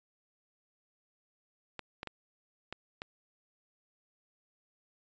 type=clicks; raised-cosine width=0.3 ms; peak=-23 dBFS; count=5; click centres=1.793 / 2.031 / 2.073 / 2.726 / 3.019 s; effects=resampled to 16000 Hz

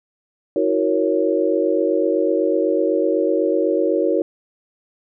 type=chord; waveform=sine; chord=F# dominant seventh; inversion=third; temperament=equal with one note detuned; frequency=322.1 / 370 / 466.2 / 554.4 Hz; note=E4 / F#4 / A#4 / C#5; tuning=-40 / 0 / 0 / 0 cents; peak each=-21 dBFS; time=0.56-4.22 s; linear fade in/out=2 ms; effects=none

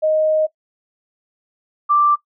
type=tone pair in turn; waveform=sine; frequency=623 / 1176.1 Hz; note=D#5 / D6; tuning=+2 / +2 cents; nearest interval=major seventh; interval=1100 cents; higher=second; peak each=-13 / -11 dBFS; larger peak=second; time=0.02-0.47 / 1.89-2.16 s; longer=first; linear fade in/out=20 ms; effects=noise-tail reverb RT60 0.1 s tail -18 dB re dry

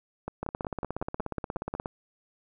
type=two click trains; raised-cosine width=1 ms; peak=-18 / -19 dBFS; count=25 / 9; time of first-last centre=0.43-1.859 / 0.28-1.751 s; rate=16.8 / 5.44 Hz; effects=none

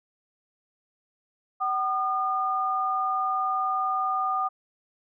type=tone pair together; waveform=sine; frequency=759.9 / 1215 Hz; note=F#5 / D#6; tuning=+46 / -42 cents; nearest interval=minor sixth; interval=812 cents; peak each=-28 / -25 dBFS; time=1.6-4.49 s; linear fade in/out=20 ms; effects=none

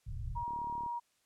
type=low-pass noise; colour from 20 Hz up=pink; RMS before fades=-40 dBFS; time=0.06-0.44 s; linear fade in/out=10 ms; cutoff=130 Hz; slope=48 dB/octave
type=tone; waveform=sine; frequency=950 Hz; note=A#5; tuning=33 cents sharp; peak=-35 dBFS; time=0.35-1 s; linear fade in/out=20 ms
type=click train; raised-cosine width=3 ms; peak=-38 dBFS; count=15; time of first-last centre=0.48-0.863 s; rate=36.6 Hz
effects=white hiss -74 dBFS RMS until 1.25 s + low-pass 10000 Hz 12 dB/octave

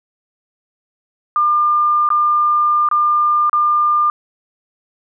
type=tone with dropouts; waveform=sine; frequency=1200 Hz; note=D6; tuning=37 cents sharp; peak=-11 dBFS; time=1.36-4.1 s; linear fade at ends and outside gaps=1 ms; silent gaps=2.09-2.103 / 2.888-2.913 / 3.496-3.53 s; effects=none

